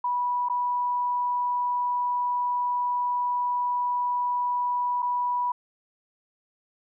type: tone with dropouts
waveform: sine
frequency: 980 Hz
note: B5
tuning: 14 cents flat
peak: -23 dBFS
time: 0.04-5.52 s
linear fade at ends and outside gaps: 5 ms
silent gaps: 0.487-0.497 / 5.022-5.026 s
effects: none